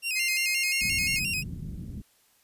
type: tone with vibrato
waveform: sawtooth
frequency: 2637 Hz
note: E7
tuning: in tune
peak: -24 dBFS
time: 0.02-1.44 s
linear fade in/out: 50 ms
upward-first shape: square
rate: 5.7 Hz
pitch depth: 78 cents each way
type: tone with pitch glide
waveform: sawtooth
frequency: 2100 to 2160 Hz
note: C7 to C#7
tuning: +6 to -45 cents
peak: -24 dBFS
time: 0.15-1.2 s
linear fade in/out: 20 ms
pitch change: +49 cents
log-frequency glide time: 0.29-0.89 s
type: low-pass noise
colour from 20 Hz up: white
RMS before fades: -37 dBFS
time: 0.81-2.02 s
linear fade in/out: 10 ms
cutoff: 200 Hz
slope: 24 dB/octave
effects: white hiss -64 dBFS RMS until 2.43 s + resampled to 32000 Hz